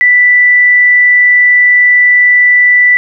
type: tone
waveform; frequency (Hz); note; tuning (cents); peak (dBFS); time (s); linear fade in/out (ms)
sine; 1975.5; B6; 0; -3; 0.01-2.97; 0
effects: none